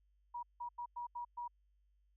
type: tone bursts at uneven times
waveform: sine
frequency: 960 Hz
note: B5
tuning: 49 cents flat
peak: -40 dBFS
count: 6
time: 0.34-0.43 / 0.6-0.69 / 0.78-0.86 / 0.96-1.07 / 1.15-1.25 / 1.37-1.48 s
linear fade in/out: 10 ms
effects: added 50 Hz sine -70 dBFS peak until 2.16 s